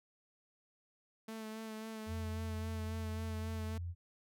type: tone with vibrato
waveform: sawtooth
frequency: 220 Hz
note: A3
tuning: in tune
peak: -39 dBFS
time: 1.28-3.78 s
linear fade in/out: 5 ms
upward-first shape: sine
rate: 3.7 Hz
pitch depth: 22 cents each way
type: tone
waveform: sine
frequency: 86.4 Hz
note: F2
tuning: 18 cents flat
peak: -38 dBFS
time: 2.06-3.95 s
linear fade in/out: 50 ms
effects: none